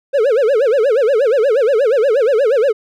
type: tone with vibrato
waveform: triangle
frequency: 493.9 Hz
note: B4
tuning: in tune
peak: -8 dBFS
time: 0.13-2.73 s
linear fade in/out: 20 ms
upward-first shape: sine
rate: 8.4 Hz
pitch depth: 270 cents each way
effects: none